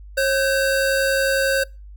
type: tone pair together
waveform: square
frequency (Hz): 542.3 / 1536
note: C#5 / G6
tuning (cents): -38 / -36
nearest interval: octave + tritone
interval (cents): 1802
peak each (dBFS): -19 / -22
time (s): 0.17-1.64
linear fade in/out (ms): 10
effects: noise-tail reverb RT60 0.3 s tail -25 dB re dry + added 50 Hz sine -37 dBFS peak until 1.96 s